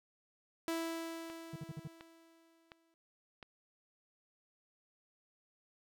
sawtooth tone with exponential decay, 329.6 Hz, E4, in tune, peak -30 dBFS, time 0.68-2.94 s, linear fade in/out 0 ms, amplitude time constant 490 ms
click train, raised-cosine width 0.3 ms, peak -33 dBFS, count 4, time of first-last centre 1.3-3.428 s, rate 1.41 Hz
triangle tone bursts, 152.7 Hz, D#3, 32 cents flat, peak -38 dBFS, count 5, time 1.53-1.876 s, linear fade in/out 5 ms, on 30 ms, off 49 ms
effects none

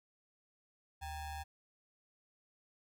square ring-modulated tone, 431.3 Hz, A4, 35 cents flat, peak -39 dBFS, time 1.01-1.44 s, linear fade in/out 20 ms, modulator 356 Hz, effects none

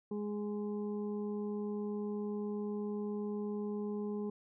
harmonic tone, 207.7 Hz, G#3, in tune, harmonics 1 / 2 / 4 / 5, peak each -37 / -39 / -54 / -56 dBFS, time 0.11-4.3 s, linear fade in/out 5 ms, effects none

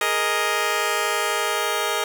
10% pulse chord, Ab suspended second, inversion none, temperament just, 415.3 / 467.2 / 623 Hz, Ab4 / Bb4 / Eb5, 0 / +4 / +2 cents, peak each -17 dBFS, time 0.01-2.04 s, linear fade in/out 2 ms, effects none

